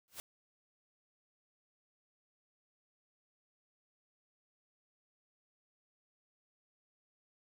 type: noise with exponential growth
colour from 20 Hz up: white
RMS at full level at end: -41 dBFS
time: 0.08-0.2 s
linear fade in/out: 0 ms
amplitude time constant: 26 ms
effects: none